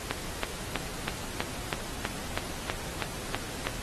click train, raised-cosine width 0.3 ms, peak -11 dBFS, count 12, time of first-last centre 0.11-3.67 s, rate 3.09 Hz, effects pink hiss -39 dBFS RMS until 3.82 s + AAC 32 kbps

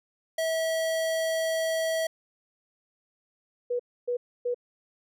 square tone, 648 Hz, E5, 30 cents flat, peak -26 dBFS, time 0.38-2.07 s, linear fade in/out 5 ms
sine tone bursts, 487.4 Hz, B4, 23 cents flat, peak -25 dBFS, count 3, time 3.7-4.545 s, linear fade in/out 10 ms, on 95 ms, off 280 ms
effects none

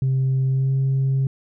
sine tone with pitch glide, 132.3 to 134.46 Hz, C3 to C3, +20 to +48 cents, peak -15 dBFS, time 0.02-1.27 s, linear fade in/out 2 ms, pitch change +28 cents, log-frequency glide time 0.48-0.73 s, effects tanh soft clip ceiling -15 dBFS

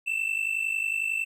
triangle tone pair together, 2637 / 2688 Hz, E7 / E7, 0 / +33 cents, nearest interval unison, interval 33 cents, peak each -27 dBFS, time 0.06-1.25 s, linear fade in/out 20 ms, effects none

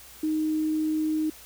sine tone, 311.1 Hz, D#4, in tune, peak -23 dBFS, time 0.23-1.3 s, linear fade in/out 5 ms, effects added 60 Hz sine -57 dBFS peak until 1.45 s + white hiss -48 dBFS RMS until 1.45 s

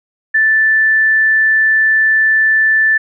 sine tone, 1760 Hz, A6, in tune, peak -8 dBFS, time 0.34-2.98 s, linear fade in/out 10 ms, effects none

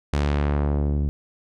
sawtooth tone with low-pass filter sweep, 72.5 Hz, D2, 22 cents flat, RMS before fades -22 dBFS, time 0.13-1.09 s, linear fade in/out 0 ms, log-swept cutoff 7300 to 210 Hz, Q 0.73, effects none

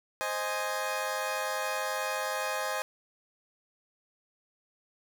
20% pulse chord, Ab major, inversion first, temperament equal, 523.3 / 622.3 / 830.6 Hz, C5 / Eb5 / Ab5, 0 / 0 / 0 cents, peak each -30 dBFS, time 0.21-2.82 s, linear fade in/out 0 ms, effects none

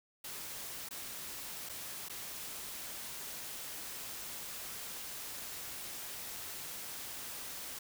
white noise with dropouts, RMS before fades -44 dBFS, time 0.24-7.79 s, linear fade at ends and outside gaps 5 ms, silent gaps 0.889-0.908 / 1.69-1.694 / 2.086-2.096 s, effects none

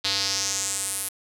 square tone with band-pass filter sweep, 98 Hz, G2, in tune, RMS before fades -27 dBFS, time 0.04-1.09 s, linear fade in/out 10 ms, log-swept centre 4100 to 11000 Hz, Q 3.4, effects none

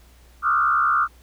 sine tone with frequency modulation, 1295 Hz, E6, 31 cents flat, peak -16 dBFS, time 0.42-1.08 s, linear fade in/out 50 ms, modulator 69.2 Hz, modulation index 2, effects added 60 Hz sine -49 dBFS peak until 1.22 s + pink hiss -56 dBFS RMS until 1.22 s

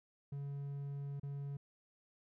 triangle tone with dropouts, 140.9 Hz, C#3, 29 cents sharp, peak -38 dBFS, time 0.32-1.57 s, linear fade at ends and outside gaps 5 ms, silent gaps 1.198-1.231 s, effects none

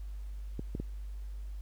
clicks, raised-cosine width 3 ms, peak -23 dBFS, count 3, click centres 0.594 / 0.751 / 0.8 s, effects added 50 Hz sine -38 dBFS peak until 1.61 s + pink hiss -65 dBFS RMS until 1.61 s

